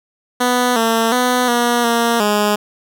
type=tone with pitch steps; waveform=10% pulse; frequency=247.5 / 226.8 / 249.2 / 239.6 / 233.5 / 208.2 Hz; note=B3 / A#3 / B3 / A#3 / A#3 / G#3; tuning=+4 / -47 / +16 / +48 / +3 / +5 cents; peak=-5 dBFS; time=0.4-2.56 s; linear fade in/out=10 ms; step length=360 ms; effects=none